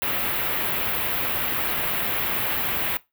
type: band-stop noise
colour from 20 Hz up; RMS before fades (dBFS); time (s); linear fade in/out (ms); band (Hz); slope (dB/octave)
white; -25; 0.02-2.97; 0; 3100 to 14000; 24
effects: noise-tail reverb RT60 0.2 s tail -19 dB re dry

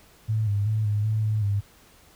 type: tone with pitch steps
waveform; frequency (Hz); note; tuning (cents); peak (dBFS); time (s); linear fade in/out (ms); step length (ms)
sine; 109.4 / 101.7 / 108.6 / 104.3 / 108.8 / 107.7 / 101.1; A2 / G#2 / A2 / G#2 / A2 / A2 / G#2; -9 / -36 / -22 / +8 / -19 / -37 / -46; -21; 0.28-1.61; 20; 190
effects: pink hiss -55 dBFS RMS until 2.15 s

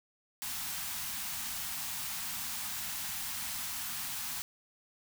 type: band-stop noise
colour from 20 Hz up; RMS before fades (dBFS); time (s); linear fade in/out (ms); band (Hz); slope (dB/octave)
white; -38; 0.42-4.42; 0; 270 to 710; 48
effects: none

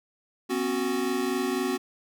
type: chord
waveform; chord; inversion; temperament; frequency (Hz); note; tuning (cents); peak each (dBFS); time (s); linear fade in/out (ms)
square; B suspended second; none; equal with one note detuned; 246.9 / 270.9 / 370; B3 / C#4 / F#4; 0 / -40 / 0; -32 / -31 / -29; 0.49-1.78; 20
effects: none

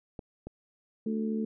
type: clicks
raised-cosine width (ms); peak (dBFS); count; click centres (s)
2; -26; 2; 0.192 / 0.47
type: harmonic tone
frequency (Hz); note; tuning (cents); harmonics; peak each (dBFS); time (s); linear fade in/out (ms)
73.42; D2; 0; 3 / 4 / 5 / 6; -29 / -41 / -42 / -37; 1.06-1.45; 5
effects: none

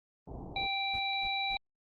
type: low-pass noise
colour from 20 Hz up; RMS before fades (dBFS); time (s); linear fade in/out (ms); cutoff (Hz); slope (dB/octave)
pink; -44; 0.27-0.67; 5; 900; 48
type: harmonic tone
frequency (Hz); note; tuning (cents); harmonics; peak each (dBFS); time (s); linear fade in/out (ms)
784; G5; 0; 1 / 3 / 5; -35 / -35 / -35; 0.56-1.57; 2
type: noise bursts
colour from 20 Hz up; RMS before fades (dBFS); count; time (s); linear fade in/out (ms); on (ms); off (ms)
brown; -46; 3; 0.93-1.562; 10; 64; 220
effects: Opus 32 kbps

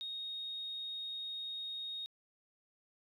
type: tone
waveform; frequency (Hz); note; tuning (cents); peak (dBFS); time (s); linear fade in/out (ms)
triangle; 3729; A#7; 0; -36; 0.01-2.06; 0
effects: tanh soft clip ceiling -37 dBFS

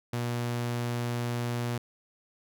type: tone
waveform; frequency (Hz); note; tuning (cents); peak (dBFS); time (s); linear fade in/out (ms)
sawtooth; 120; B2; -49; -25; 0.13-1.78; 5
effects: none

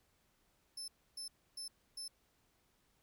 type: tone bursts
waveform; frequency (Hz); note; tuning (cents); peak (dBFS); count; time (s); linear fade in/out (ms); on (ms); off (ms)
30% pulse; 5274; E8; 0; -39; 4; 0.77-2.08; 5; 110; 290
effects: pink hiss -75 dBFS RMS until 3.02 s

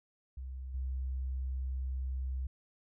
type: tone with level steps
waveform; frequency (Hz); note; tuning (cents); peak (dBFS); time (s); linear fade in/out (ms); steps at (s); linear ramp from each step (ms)
sine; 65; C2; -11; -39 / -33; 0.37-2.47; 5; 0.74; 5
effects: none

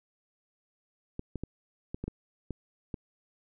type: clicks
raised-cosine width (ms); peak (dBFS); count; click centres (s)
3; -22; 8; 1.194 / 1.357 / 1.436 / 1.945 / 2.04 / 2.08 / 2.507 / 2.942
effects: none

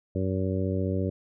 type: harmonic tone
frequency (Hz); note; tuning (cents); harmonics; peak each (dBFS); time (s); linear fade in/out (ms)
94.6; F#2; +39; 1 / 2 / 3 / 4 / 5 / 6; -28 / -31 / -33 / -34 / -35 / -36; 0.15-1.1; 5
effects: none

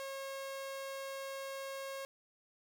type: tone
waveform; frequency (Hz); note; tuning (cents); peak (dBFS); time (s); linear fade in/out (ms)
sawtooth; 543; C#5; -36; -37; 0-2.05; 0
effects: none

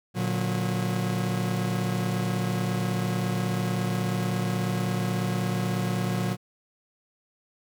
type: chord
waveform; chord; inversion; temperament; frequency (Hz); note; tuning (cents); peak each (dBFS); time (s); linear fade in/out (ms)
40% pulse; Bb augmented; none; just; 116.54 / 145.68 / 182.1; Bb2 / D3 / F#3; 0 / -14 / -27; -28 / -33 / -27; 0.14-6.37; 50
effects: none

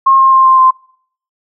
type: tone with pitch steps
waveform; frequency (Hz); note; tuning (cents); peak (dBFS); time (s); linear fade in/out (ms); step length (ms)
sine; 1073 / 1065 / 1057 / 1049.1 / 1041.3; C6 / C6 / C6 / C6 / C6; +43 / +30 / +17 / +4 / -9; -4; 0.06-0.71; 10; 130
effects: noise-tail reverb RT60 0.6 s tail -25 dB re dry

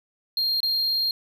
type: tone with dropouts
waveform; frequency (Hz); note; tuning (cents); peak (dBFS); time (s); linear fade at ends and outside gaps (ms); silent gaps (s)
triangle; 4213; C8; +11; -20; 0.37-1.11; 2; 0.604-0.63
effects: none

